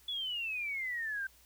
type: exponential sweep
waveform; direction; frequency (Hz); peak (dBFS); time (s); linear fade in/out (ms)
sine; down; 3451 to 1546; -34; 0.08-1.27; 5
effects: added 60 Hz sine -66 dBFS peak until 1.45 s + white hiss -63 dBFS RMS until 1.45 s